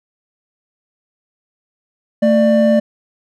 triangle tone pair together, 223 / 594 Hz, A3 / D5, +23 / +20 cents, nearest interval octave + perfect fourth, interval 1697 cents, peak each -10 dBFS, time 2.22-2.8 s, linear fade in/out 10 ms, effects none

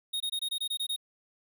square tone bursts, 3729 Hz, A#7, in tune, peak -30 dBFS, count 9, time 0.13-0.963 s, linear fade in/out 10 ms, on 73 ms, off 22 ms, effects none

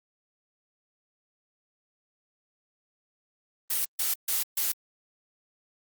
blue noise bursts, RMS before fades -27 dBFS, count 4, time 3.7-4.72 s, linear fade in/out 5 ms, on 150 ms, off 140 ms, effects Opus 32 kbps

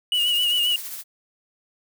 triangle tone with vibrato, 2900 Hz, F#7, 35 cents flat, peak -17 dBFS, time 0.12-0.76 s, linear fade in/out 2 ms, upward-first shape sine, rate 7.5 Hz, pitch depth 44 cents each way
blue noise with tremolo, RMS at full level -32 dBFS, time 0.13-1.04 s, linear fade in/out 50 ms, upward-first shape triangle, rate 14 Hz, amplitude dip 45%
effects none

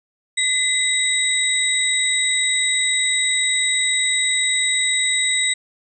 sine tone cluster, 2029 / 3813 / 8050 Hz, B6 / A#7 / B8, +46 / +38 / +32 cents, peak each -21 dBFS, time 0.37-5.54 s, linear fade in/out 10 ms, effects none

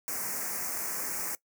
white band-stop noise, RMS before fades -34 dBFS, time 0.08-1.35 s, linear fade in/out 0 ms, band 2300 to 5300 Hz, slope 48 dB/octave, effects noise-tail reverb RT60 0.1 s tail -20 dB re dry + high-pass 150 Hz 12 dB/octave

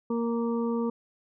harmonic tone, 233.1 Hz, A#3, in tune, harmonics 1 / 2 / 4 / 5, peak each -27 / -30 / -39 / -41 dBFS, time 0.1-0.9 s, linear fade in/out 5 ms, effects none

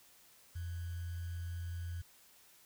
sine tone with sample-and-hold, 85.9 Hz, F2, 28 cents flat, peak -38 dBFS, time 0.55-2.02 s, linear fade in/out 10 ms, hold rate 1575 Hz, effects white hiss -63 dBFS RMS until 2.65 s

